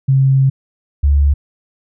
sine tone pair in turn, 134.5 / 71.25 Hz, C3 / C#2, +48 / +48 cents, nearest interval major seventh, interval 1100 cents, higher first, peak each -8 dBFS, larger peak neither, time 0.08-0.5 / 1.03-1.34 s, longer first, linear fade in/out 10 ms, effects none

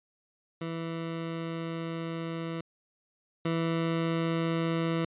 20% pulse tone pair in turn, 165 / 165 Hz, E3 / E3, +2 / +2 cents, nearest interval unison, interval 0 cents, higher neither, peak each -28 / -22 dBFS, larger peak second, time 0.61-2.61 / 3.45-5.05 s, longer first, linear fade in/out 5 ms, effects resampled to 8000 Hz

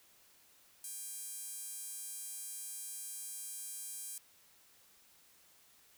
sawtooth tone with high-pass filter, 800 Hz, G5, 35 cents sharp, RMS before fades -45 dBFS, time 0.84-4.18 s, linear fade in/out 2 ms, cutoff 9100 Hz, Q 1.7, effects white hiss -65 dBFS RMS until 5.97 s

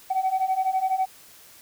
sine beating tone pair, 750 / 762 Hz, F#5 / G5, +23 / -49 cents, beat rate 12 Hz, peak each -24 / -22 dBFS, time 0.1-1.06 s, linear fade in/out 10 ms, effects tanh soft clip ceiling -17 dBFS + white hiss -50 dBFS RMS until 1.61 s

